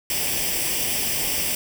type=noise with comb filter; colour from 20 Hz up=white; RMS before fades=-24 dBFS; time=0.1-1.55 s; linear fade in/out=2 ms; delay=0.37 ms; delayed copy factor=+0.7; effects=none